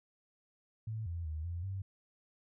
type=tone with pitch steps; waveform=sine; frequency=110.2 / 84.9 / 77.8 / 86.1 / 96.4 Hz; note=A2 / F2 / D#2 / F2 / G2; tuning=+3 / -48 / 0 / -24 / -28 cents; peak=-36 dBFS; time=0.87-1.82 s; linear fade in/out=5 ms; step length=190 ms; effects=none